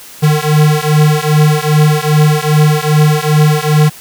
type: beating tone pair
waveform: square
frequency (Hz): 150.5 / 153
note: D3 / D#3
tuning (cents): +43 / -29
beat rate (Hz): 2.5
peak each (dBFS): -11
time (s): 0.22-3.9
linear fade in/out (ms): 20
effects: white hiss -34 dBFS RMS until 4 s